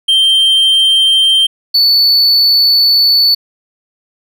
triangle tone pair in turn, 3147 / 4469 Hz, G7 / C#8, +6 / +13 cents, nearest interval tritone, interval 607 cents, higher second, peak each -5 dBFS, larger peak neither, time 0.08-1.47 / 1.74-3.35 s, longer second, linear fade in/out 10 ms, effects none

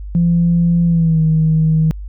sine tone with pitch glide, 170.7 to 158.35 Hz, F3 to D#3, -39 to +31 cents, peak -9 dBFS, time 0.15-1.91 s, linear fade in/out 0 ms, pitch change -130 cents, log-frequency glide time 0.85-1.22 s, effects tanh soft clip ceiling -5 dBFS + added 50 Hz sine -25 dBFS peak until 2.08 s

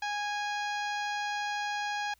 harmonic tone, 826 Hz, G#5, 10 cents flat, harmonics 1 / 2 / 3 / 4 / 5 / 6 / 7 / 8, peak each -33 / -36 / -41 / -44 / -46 / -47 / -53 / -51 dBFS, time 0.02-2.14 s, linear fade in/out 5 ms, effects added 60 Hz sine -68 dBFS peak until 2.19 s + white hiss -68 dBFS RMS until 2.19 s

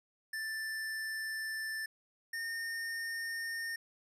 square tone pair in turn, 1767 / 1827.2 Hz, A6 / A#6, +7 / -35 cents, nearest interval minor second, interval 58 cents, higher second, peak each -37 / -37 dBFS, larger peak neither, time 0.33-1.86 / 2.33-3.76 s, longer first, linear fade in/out 5 ms, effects resampled to 32000 Hz

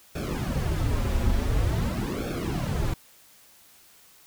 brown noise with flanger, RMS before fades -26 dBFS, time 0.15-2.94 s, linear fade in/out 5 ms, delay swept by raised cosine 1 to 6.7 ms, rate 0.47 Hz, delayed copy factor -0.95, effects white hiss -55 dBFS RMS until 4.26 s

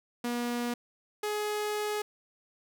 sawtooth tone pair in turn, 240.4 / 420.2 Hz, B3 / G#4, -46 / +20 cents, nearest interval minor seventh, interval 966 cents, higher second, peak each -26 dBFS, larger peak neither, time 0.24-0.74 / 1.23-2.02 s, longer second, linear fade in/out 5 ms, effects none

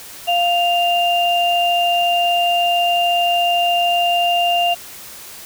sine tone pair together, 698.5 / 2794 Hz, F5 / F7, 0 / 0 cents, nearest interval 2 octaves, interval 2400 cents, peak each -15 / -18 dBFS, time 0.27-4.75 s, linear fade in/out 20 ms, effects white hiss -36 dBFS RMS until 5.45 s

